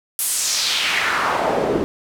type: noise with band-pass filter sweep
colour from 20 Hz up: pink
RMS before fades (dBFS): -20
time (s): 0.19-1.84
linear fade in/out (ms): 0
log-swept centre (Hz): 12000 to 320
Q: 1.9
effects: none